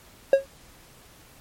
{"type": "tone with exponential decay", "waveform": "triangle", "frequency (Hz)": 545, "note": "C#5", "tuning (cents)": -29, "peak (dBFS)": -7, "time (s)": [0.33, 0.46], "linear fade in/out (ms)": 2, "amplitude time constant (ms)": 27, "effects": ["pink hiss -52 dBFS RMS until 1.4 s", "MP3 64 kbps"]}